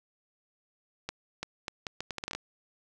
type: accelerating click train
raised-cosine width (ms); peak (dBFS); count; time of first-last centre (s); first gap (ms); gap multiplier
0.2; -17; 12; 1.09-2.35; 340; 0.74
effects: none